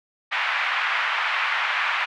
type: band-pass noise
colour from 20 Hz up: white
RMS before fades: -24 dBFS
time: 0.31-2.06 s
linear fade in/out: 20 ms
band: 900 to 2500 Hz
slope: 24 dB/octave
effects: none